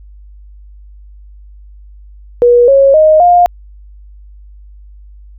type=tone with pitch steps; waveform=sine; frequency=482.4 / 547.8 / 622 / 706.3 Hz; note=B4 / C#5 / D#5 / F5; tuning=-41 / -21 / -1 / +19 cents; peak=-3 dBFS; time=2.42-3.46 s; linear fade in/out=0 ms; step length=260 ms; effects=added 50 Hz sine -33 dBFS peak until 5.38 s